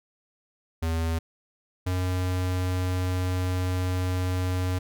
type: tone pair in turn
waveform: square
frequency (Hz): 81.9 / 91.51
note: E2 / F#2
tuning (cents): -11 / -19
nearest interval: major second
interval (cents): 192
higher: second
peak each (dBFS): -25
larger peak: neither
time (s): 0.82-1.19 / 1.86-4.79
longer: second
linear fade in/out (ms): 10
effects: none